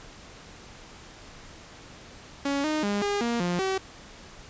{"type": "tone with pitch steps", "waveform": "sawtooth", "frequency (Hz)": [280, 307.7, 203.7, 406.6, 235.6, 176.3, 382], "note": ["C#4", "D#4", "G#3", "G#4", "A#3", "F3", "G4"], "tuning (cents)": [18, -19, -33, -37, 19, 17, -45], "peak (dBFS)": -21, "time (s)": [2.45, 3.78], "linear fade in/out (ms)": 5, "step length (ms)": 190, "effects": ["pink hiss -47 dBFS RMS until 4.49 s", "resampled to 16000 Hz"]}